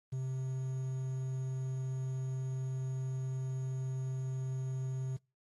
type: tone with quantisation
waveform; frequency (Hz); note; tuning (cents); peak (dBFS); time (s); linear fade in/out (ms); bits
triangle; 130.81; C3; 0; -32; 0.12-5.17; 10; 10
effects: noise-tail reverb RT60 0.3 s tail -26 dB re dry + AAC 32 kbps